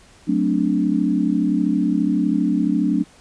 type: chord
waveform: sine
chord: D dominant seventh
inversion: first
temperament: equal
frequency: 185 / 220 / 261.6 / 293.7 Hz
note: F#3 / A3 / C4 / D4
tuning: 0 / 0 / 0 / 0 cents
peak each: -22 / -22 / -23 / -20 dBFS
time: 0.27-3.04 s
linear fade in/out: 20 ms
effects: pink hiss -50 dBFS RMS until 3.2 s + resampled to 22050 Hz